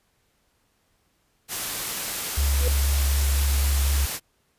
white noise, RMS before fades -29 dBFS, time 1.48-4.2 s, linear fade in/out 50 ms
sine tone with vibrato, 69.3 Hz, C#2, in tune, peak -19 dBFS, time 2.37-4.06 s, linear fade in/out 10 ms, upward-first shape sine, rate 4 Hz, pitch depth 19 cents each way
sine tone with exponential growth, 493.9 Hz, B4, in tune, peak -23 dBFS, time 2.54-2.68 s, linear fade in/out 2 ms, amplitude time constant 30 ms
effects pink hiss -68 dBFS RMS until 4.58 s + resampled to 32000 Hz

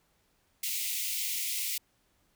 white high-pass noise, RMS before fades -33 dBFS, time 0.63-1.78 s, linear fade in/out 5 ms, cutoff 2000 Hz, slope 96 dB/octave, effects pink hiss -71 dBFS RMS until 2.35 s

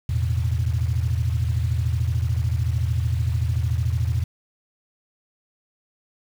sine chord, E suspended fourth, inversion none, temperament equal, 82.41 / 110 / 123.47 Hz, E2 / A2 / B2, 0 / 0 / 0 cents, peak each -22 / -24 / -25 dBFS, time 0.09-4.24 s, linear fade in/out 5 ms, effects tanh soft clip ceiling -11 dBFS + 7-bit

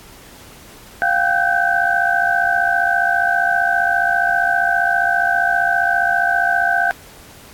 sine tone cluster, 699 / 778 / 1517 / 1572 Hz, F5 / G5 / F#6 / G6, +1 / -13 / +43 / +4 cents, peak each -19 / -22 / -18 / -19 dBFS, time 1.02-6.91 s, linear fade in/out 0 ms, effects pink hiss -42 dBFS RMS until 7.53 s + AAC 64 kbps

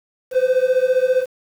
triangle beating tone pair, 505 / 520 Hz, B4 / C5, +39 / -11 cents, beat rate 15 Hz, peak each -15 dBFS, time 0.31-1.26 s, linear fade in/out 50 ms, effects 7-bit

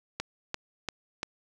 click train, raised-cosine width 0.2 ms, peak -14 dBFS, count 4, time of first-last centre 0.2-1.231 s, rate 2.91 Hz, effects none

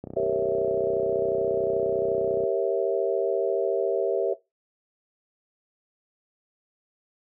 click train, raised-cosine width 2 ms, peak -22 dBFS, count 76, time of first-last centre 0.04-2.436 s, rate 31.3 Hz
sine chord, G diminished seventh, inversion none, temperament equal with one note detuned, 392 / 466.2 / 546.4 / 659.3 Hz, G4 / Bb4 / Db5 / Fb5, 0 / 0 / -25 / 0 cents, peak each -27 dBFS, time 0.16-4.34 s, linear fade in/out 10 ms
effects noise-tail reverb RT60 0.2 s tail -18 dB re dry + high-pass 100 Hz 12 dB/octave

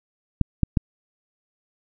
clicks, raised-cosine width 5 ms, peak -5 dBFS, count 3, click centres 0.413 / 0.633 / 0.772 s, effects none

